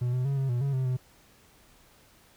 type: tone with pitch steps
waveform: triangle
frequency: 122.9 / 126.4 / 138.6 / 134.9 / 121.5 / 139.1 / 130.6 / 127.2 Hz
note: B2 / B2 / C#3 / C#3 / B2 / C#3 / C3 / C3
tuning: -8 / +41 / 0 / -47 / -28 / +6 / -3 / -48 cents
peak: -23 dBFS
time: 0.01-0.97 s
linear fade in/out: 10 ms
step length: 120 ms
effects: pink hiss -59 dBFS RMS until 2.36 s